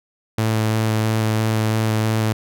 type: tone with vibrato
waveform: sawtooth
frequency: 110 Hz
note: A2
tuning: in tune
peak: -13 dBFS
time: 0.38-2.33 s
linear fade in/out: 5 ms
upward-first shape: square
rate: 3 Hz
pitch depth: 9 cents each way
effects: none